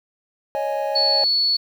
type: chord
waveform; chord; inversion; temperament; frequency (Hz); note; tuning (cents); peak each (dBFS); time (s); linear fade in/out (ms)
triangle; C# suspended second; none; equal; 554.4 / 622.3 / 830.6; C#5 / D#5 / G#5; 0 / 0 / 0; -23 / -24 / -24; 0.55-1.24; 0
type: tone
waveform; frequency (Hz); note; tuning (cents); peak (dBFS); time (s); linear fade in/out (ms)
sine; 4417; C#8; -7; -16; 0.95-1.57; 10
effects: 8-bit